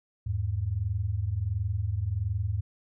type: tone pair together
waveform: sine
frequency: 82.41 / 103.83 Hz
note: E2 / G#2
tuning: 0 / 0 cents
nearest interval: major third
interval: 400 cents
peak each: -31 / -28 dBFS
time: 0.26-2.61 s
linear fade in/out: 10 ms
effects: none